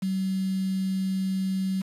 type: tone with quantisation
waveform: sine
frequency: 190 Hz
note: F#3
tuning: 46 cents sharp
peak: -24 dBFS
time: 0.02-1.82 s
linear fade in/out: 10 ms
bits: 7
effects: resampled to 32000 Hz